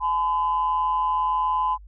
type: tone pair together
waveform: sine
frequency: 852.7 / 1014 Hz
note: G#5 / B5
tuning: +45 / +45 cents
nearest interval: minor third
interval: 300 cents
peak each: -26 / -20 dBFS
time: 0-1.78 s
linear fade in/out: 50 ms
effects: tanh soft clip ceiling -14 dBFS + added 50 Hz sine -42 dBFS peak until 1.87 s